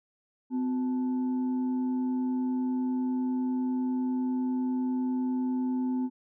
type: tone with frequency modulation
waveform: sine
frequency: 255 Hz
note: C4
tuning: 44 cents flat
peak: -26 dBFS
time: 0.5-6.1 s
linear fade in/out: 50 ms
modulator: 620 Hz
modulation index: 0.27
effects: none